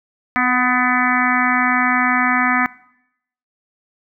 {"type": "harmonic tone with a mistuned harmonic", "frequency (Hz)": 250.6, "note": "B3", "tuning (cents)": 25, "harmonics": [1, 3, 4, 5, 6, 7, 8, 9], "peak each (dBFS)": [-21, -23, -25, -20, -26, -21, -22, -26], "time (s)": [0.36, 2.66], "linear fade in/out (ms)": 0, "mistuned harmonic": 3, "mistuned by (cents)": -21, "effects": ["noise-tail reverb RT60 0.8 s tail -21 dB re dry"]}